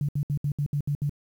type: tone bursts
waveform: sine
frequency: 144.4 Hz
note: D3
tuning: 29 cents flat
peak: -23 dBFS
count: 8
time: 0.01-1.095 s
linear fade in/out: 2 ms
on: 77 ms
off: 67 ms
effects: 9-bit